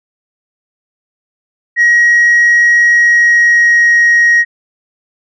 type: tone with pitch glide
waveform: sine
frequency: 1897 to 1885 Hz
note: A#6 to A#6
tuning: +30 to +19 cents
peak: -3 dBFS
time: 1.76-4.45 s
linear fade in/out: 50 ms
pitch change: -11 cents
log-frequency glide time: 2.86-3.95 s
effects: tanh soft clip ceiling -3 dBFS